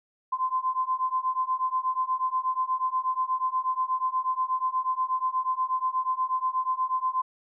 sine beating tone pair, 1028 / 1036.3 Hz, C6 / C6, -31 / -17 cents, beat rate 8.3 Hz, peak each -28 / -27 dBFS, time 0.32-7.22 s, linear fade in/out 10 ms, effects none

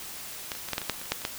clicks, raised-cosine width 0.2 ms, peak -13 / -23 / -18 / -10 / -10 / -17 / -8 / -23 / -25 / -7 / -24 / -10 dBFS, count 12, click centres 0.518 / 0.552 / 0.687 / 0.733 / 0.781 / 0.817 / 0.897 / 1.015 / 1.057 / 1.12 / 1.218 / 1.251 s, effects white hiss -40 dBFS RMS until 1.38 s

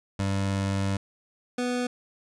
25% pulse tone pair in turn, 98 / 246.9 Hz, G2 / B3, 0 / 0 cents, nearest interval octave + major third, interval 1600 cents, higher second, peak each -21 / -22 dBFS, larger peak first, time 0.19-0.97 / 1.58-1.87 s, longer first, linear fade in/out 5 ms, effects resampled to 22050 Hz

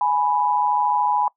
sine tone pair together, 834.2 / 987.8 Hz, G#5 / B5, +7 / 0 cents, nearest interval minor third, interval 293 cents, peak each -20 dBFS, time 0.01-1.28 s, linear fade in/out 2 ms, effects noise-tail reverb RT60 0.1 s tail -21 dB re dry

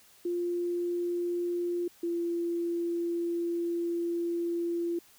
sine tone pair in turn, 349.2 / 341.8 Hz, F4 / F4, 0 / -37 cents, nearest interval unison, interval 37 cents, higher first, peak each -28 dBFS, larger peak neither, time 0.25-1.88 / 2.03-4.99 s, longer second, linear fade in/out 5 ms, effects white hiss -59 dBFS RMS until 5.18 s

